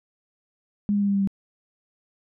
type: tone with pitch steps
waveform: sine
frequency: 205.1 / 203.2 / 201.3 / 199.49 / 197.66 / 195.84 Hz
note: G#3 / G#3 / G3 / G3 / G3 / G3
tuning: -21 / -38 / +46 / +31 / +15 / -1 cents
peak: -19 dBFS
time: 0.89-1.274 s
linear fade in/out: 0 ms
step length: 64 ms
effects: none

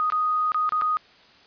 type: tone with dropouts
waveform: sine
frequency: 1244.5 Hz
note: D#6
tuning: in tune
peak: -20 dBFS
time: 0-0.97 s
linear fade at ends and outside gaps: 0 ms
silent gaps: 0.101-0.122 / 0.519-0.545 / 0.692-0.722 / 0.813-0.82 s
effects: white hiss -53 dBFS RMS until 1.46 s + resampled to 11025 Hz

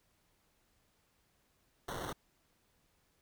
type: noise with sample-and-hold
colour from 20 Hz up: white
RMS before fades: -41 dBFS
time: 1.88-2.13 s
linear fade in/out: 5 ms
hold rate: 2450 Hz
effects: pink hiss -74 dBFS RMS until 3.21 s

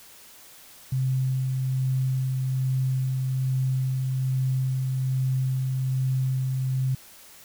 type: tone with tremolo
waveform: sine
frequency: 130.81 Hz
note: C3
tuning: in tune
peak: -21 dBFS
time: 0.92-6.95 s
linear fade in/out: 5 ms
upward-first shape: sine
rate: 1.2 Hz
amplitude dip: 25%
effects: white hiss -49 dBFS RMS until 7.44 s

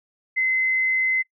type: tone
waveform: sine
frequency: 2052 Hz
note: C7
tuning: 34 cents flat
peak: -18 dBFS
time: 0.36-1.23 s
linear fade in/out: 20 ms
effects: noise-tail reverb RT60 0.1 s tail -24 dB re dry

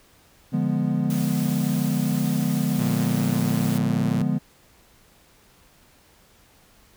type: chord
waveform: triangle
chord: D diminished seventh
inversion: none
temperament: equal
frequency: 146.83 / 174.61 / 207.7 / 246.9 Hz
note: D3 / F3 / Ab3 / Cb4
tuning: 0 / 0 / 0 / 0 cents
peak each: -24 dBFS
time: 0.52-4.39 s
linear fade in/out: 20 ms
type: high-pass noise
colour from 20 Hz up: white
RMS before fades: -37 dBFS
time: 1.1-3.78 s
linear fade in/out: 2 ms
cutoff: 190 Hz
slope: 96 dB/octave
type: tone with pitch glide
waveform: sawtooth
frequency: 116.54 to 113.81 Hz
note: A#2 to A#2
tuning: 0 to -41 cents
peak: -24 dBFS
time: 2.79-4.22 s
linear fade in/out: 0 ms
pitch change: -41 cents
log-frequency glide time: 2.97-3.53 s
effects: pink hiss -56 dBFS RMS until 6.96 s

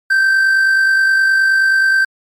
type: tone with amplitude modulation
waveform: triangle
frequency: 1560 Hz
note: G6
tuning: 9 cents flat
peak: -6 dBFS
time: 0.1-2.05 s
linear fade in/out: 10 ms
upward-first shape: sine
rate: 49.5 Hz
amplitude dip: 35%
effects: MP3 96 kbps

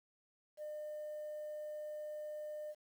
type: tone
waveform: sine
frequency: 604 Hz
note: D5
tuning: 48 cents sharp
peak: -40 dBFS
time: 0.57-2.75 s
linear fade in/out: 50 ms
effects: tanh soft clip ceiling -40 dBFS + 11-bit

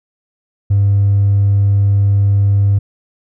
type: tone with hard clipping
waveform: sine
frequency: 100 Hz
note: G2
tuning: 35 cents sharp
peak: -9 dBFS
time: 0.7-2.79 s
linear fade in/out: 10 ms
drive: 1 dB
effects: none

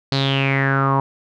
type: tone with low-pass filter sweep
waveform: sawtooth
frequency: 136.5 Hz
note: C#3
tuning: 26 cents flat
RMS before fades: -18 dBFS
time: 0.12-1 s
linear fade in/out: 0 ms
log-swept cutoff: 4400 to 960 Hz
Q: 7.8
effects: none

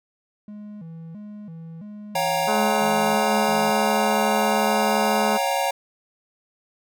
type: tone with vibrato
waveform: triangle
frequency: 185 Hz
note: F#3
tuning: in tune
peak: -33 dBFS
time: 0.48-3.71 s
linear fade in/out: 2 ms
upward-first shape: square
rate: 1.5 Hz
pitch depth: 210 cents each way
type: chord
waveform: square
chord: G half-diminished seventh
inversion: second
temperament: equal with one note detuned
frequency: 554.4 / 712.7 / 784 / 932.3 Hz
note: Db5 / F5 / G5 / Bb5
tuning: 0 / +35 / 0 / 0 cents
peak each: -27 dBFS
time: 2.15-5.71 s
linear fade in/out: 5 ms
type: harmonic tone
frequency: 212.9 Hz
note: G#3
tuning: 43 cents sharp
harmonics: 1 / 2 / 3 / 4 / 5 / 6 / 7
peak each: -25 / -28 / -30 / -31 / -32 / -33 / -33 dBFS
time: 2.47-5.38 s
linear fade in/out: 20 ms
effects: none

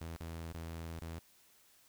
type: tone with dropouts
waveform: sawtooth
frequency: 82.41 Hz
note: E2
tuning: in tune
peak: -38 dBFS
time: 0.01-1.19 s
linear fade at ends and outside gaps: 0 ms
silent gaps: 0.162-0.206 / 0.524-0.545 / 0.994-1.017 s
effects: white hiss -66 dBFS RMS until 1.88 s

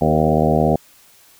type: harmonic tone with a mistuned harmonic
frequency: 77.78 Hz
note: D#2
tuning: in tune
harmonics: 1 / 2 / 3 / 4 / 5 / 6 / 7 / 8 / 9 / 10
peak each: -25 / -19 / -20 / -25 / -23 / -23 / -23 / -23 / -21 / -25 dBFS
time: 0.01-0.76 s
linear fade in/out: 5 ms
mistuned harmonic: 6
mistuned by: +19 cents
effects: white hiss -50 dBFS RMS until 1.39 s

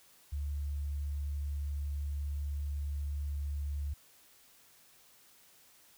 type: tone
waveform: sine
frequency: 72 Hz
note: D2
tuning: 34 cents flat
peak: -33 dBFS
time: 0.32-3.94 s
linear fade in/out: 10 ms
effects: white hiss -62 dBFS RMS until 5.97 s

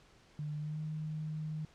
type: tone with pitch glide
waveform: sine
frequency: 150 to 154.93 Hz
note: D3 to D#3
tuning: +37 to -7 cents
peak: -36 dBFS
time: 0.39-1.65 s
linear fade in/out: 2 ms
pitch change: +56 cents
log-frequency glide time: 0.58-0.81 s
effects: pink hiss -63 dBFS RMS until 1.74 s + low-pass 6000 Hz 12 dB/octave

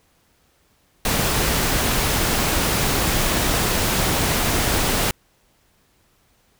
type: noise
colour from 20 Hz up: pink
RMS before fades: -20 dBFS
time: 1.05-5.11 s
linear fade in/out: 2 ms
effects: pink hiss -61 dBFS RMS until 6.59 s

